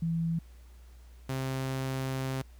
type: tone pair in turn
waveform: sine / sawtooth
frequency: 165.6 / 132.39 Hz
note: E3 / C3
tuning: +8 / +21 cents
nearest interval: major third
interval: 387 cents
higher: first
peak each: -27 dBFS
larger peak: neither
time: 0.02-0.39 / 1.29-2.42 s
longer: second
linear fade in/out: 5 ms
effects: added 60 Hz sine -49 dBFS peak until 2.59 s + pink hiss -64 dBFS RMS until 2.59 s